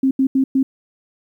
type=tone bursts at uneven times; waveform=sine; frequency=266.4 Hz; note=C4; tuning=31 cents sharp; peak=-12 dBFS; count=4; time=0.03-0.11 / 0.19-0.27 / 0.35-0.44 / 0.55-0.63 s; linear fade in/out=5 ms; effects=9-bit